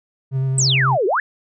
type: tone with vibrato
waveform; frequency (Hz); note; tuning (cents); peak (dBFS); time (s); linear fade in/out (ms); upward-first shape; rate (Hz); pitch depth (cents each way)
triangle; 132.9; C3; +27; -15; 0.31-0.98; 50; square; 9; 13
type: exponential two-way sweep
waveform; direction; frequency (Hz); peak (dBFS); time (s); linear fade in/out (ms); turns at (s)
sine; down then up; 8372 to 353.7 to 1836; -15; 0.58-1.2; 2; 1.06
effects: none